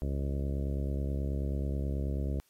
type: harmonic tone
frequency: 69.3 Hz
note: C#2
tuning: in tune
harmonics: 1 / 2 / 3 / 4 / 5 / 6 / 7 / 8 / 9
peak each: -31 / -37 / -41 / -43 / -45 / -47 / -48 / -49 / -50 dBFS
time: 0.02-2.4 s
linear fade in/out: 0 ms
effects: white hiss -70 dBFS RMS until 2.49 s + AAC 48 kbps